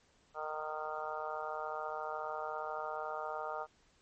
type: harmonic tone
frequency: 154.3 Hz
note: D#3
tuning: 14 cents flat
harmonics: 3 / 4 / 5 / 6 / 7 / 8 / 9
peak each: -46 / -43 / -43 / -45 / -52 / -43 / -47 dBFS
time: 0.34-3.67 s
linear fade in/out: 50 ms
effects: pink hiss -69 dBFS RMS until 4.01 s + MP3 32 kbps